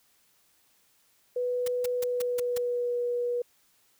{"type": "tone with pitch glide", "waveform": "sine", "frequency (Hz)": [493.9, 484.3], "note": ["B4", "B4"], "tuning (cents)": [0, -34], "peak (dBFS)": -26, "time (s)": [1.36, 3.42], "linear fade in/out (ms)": 5, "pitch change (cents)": -34, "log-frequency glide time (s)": [1.95, 2.98]}
{"type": "noise bursts", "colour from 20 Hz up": "white", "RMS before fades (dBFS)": -36, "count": 6, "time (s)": [1.66, 2.58], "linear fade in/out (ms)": 5, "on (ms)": 20, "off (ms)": 160}
{"effects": ["white hiss -66 dBFS RMS until 3.99 s"]}